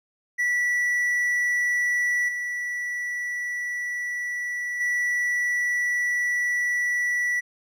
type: tone with level steps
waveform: triangle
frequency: 1954 Hz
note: B6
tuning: 19 cents flat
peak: -19 / -25 / -20 dBFS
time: 0.38-7.41 s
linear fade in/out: 20 ms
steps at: 2.28 / 4.8 s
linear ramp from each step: 10 ms
effects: none